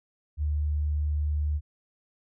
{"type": "tone", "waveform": "sine", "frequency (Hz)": 74.6, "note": "D2", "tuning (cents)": 28, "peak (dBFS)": -24, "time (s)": [0.37, 1.61], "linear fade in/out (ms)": 50, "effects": []}